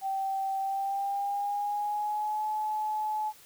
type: tone with pitch glide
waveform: sine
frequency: 776 to 856.1 Hz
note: G5 to A5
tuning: -18 to -48 cents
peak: -28 dBFS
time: 0.01-3.33 s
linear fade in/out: 50 ms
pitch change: +170 cents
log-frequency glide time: 0.59-2.45 s
effects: white hiss -55 dBFS RMS until 3.45 s